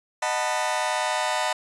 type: chord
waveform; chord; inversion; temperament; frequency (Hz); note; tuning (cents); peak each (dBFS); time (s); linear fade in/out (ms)
sawtooth; B dominant seventh; first; just; 617.4 / 740.8 / 889 / 987.8; D#5 / F#5 / A5 / B5; -14 / +2 / +18 / 0; -25; 0.22-1.53; 5
effects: resampled to 24000 Hz